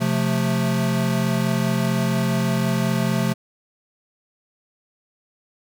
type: chord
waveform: square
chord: F major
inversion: second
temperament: equal with one note detuned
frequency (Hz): 130.81 / 175.73 / 220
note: C3 / F3 / A3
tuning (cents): 0 / +11 / 0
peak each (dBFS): -24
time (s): 0-3.34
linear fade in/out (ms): 20
effects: none